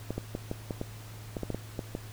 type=clicks; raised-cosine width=2 ms; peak=-19 dBFS; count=12; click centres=0.106 / 0.18 / 0.351 / 0.514 / 0.708 / 0.814 / 1.368 / 1.433 / 1.503 / 1.546 / 1.792 / 1.951 s; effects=added 108 Hz sine -43 dBFS peak until 2.12 s + pink hiss -50 dBFS RMS until 2.12 s